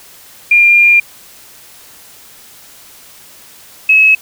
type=tone pair in turn; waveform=sine; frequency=2401 / 2575 Hz; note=D7 / E7; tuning=+38 / -41 cents; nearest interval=minor second; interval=121 cents; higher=second; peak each=-4 dBFS; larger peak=neither; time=0.51-1 / 3.89-4.15 s; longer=first; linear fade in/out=5 ms; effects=white hiss -39 dBFS RMS until 4.21 s